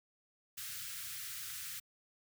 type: band-stop noise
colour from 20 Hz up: white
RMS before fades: -44 dBFS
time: 0.57-1.8 s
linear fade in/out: 10 ms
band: 150 to 1300 Hz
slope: 48 dB/octave
effects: high-pass 80 Hz 12 dB/octave